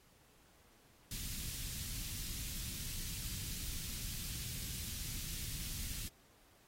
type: band-stop noise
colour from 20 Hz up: pink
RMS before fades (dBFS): -43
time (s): 1.11-6.08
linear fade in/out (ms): 2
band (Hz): 140 to 3400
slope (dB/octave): 12
effects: pink hiss -67 dBFS RMS until 6.67 s + AAC 48 kbps